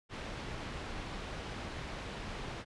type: low-pass noise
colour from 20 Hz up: pink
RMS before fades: -42 dBFS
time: 0.09-2.65 s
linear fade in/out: 50 ms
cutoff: 3700 Hz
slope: 12 dB/octave
effects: resampled to 24000 Hz